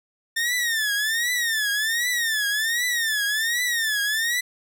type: tone with vibrato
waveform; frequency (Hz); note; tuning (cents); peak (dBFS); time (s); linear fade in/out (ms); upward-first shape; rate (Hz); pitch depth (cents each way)
sawtooth; 1803; A6; +42; -18; 0.36-4.41; 10; triangle; 1.3; 180
effects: none